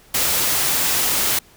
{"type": "noise", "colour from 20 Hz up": "white", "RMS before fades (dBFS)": -19, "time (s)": [0.14, 1.39], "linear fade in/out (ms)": 5, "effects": ["pink hiss -50 dBFS RMS until 1.56 s"]}